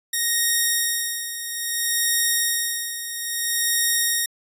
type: tone with tremolo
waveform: 5% pulse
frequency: 1864.7 Hz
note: A#6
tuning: in tune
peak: -7 dBFS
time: 0.13-4.26 s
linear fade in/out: 5 ms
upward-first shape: sine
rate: 0.6 Hz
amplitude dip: 70%
effects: resampled to 32000 Hz